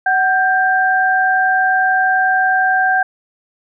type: tone pair together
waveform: sine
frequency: 750 / 1582.8 Hz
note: F#5 / G6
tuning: +23 / +16 cents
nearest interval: octave + minor second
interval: 1293 cents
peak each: -14 dBFS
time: 0.06-3.03 s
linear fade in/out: 5 ms
effects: none